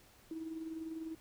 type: tone with tremolo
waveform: sine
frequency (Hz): 322.2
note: E4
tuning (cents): -39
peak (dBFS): -37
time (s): 0.31-1.15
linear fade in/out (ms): 2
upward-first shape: sine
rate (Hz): 20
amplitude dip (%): 55
effects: tanh soft clip ceiling -33 dBFS + pink hiss -63 dBFS RMS until 1.2 s